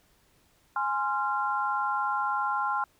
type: chord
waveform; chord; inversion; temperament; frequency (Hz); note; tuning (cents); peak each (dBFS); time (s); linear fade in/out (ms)
sine; F minor; first; equal with one note detuned; 830.6 / 1046.5 / 1380.9; Ab5 / C6 / F6; 0 / 0 / -20; -30; 0.76-2.84; 2
effects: pink hiss -65 dBFS RMS until 2.99 s